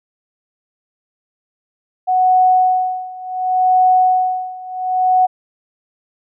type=tone with tremolo; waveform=sine; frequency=740 Hz; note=F#5; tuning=in tune; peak=-8 dBFS; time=2.07-5.27 s; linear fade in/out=20 ms; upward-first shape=sine; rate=0.69 Hz; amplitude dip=90%; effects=none